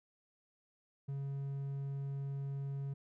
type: tone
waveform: triangle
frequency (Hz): 138.59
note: C#3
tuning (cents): 0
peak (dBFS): -35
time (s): 1.08-2.94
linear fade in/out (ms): 10
effects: none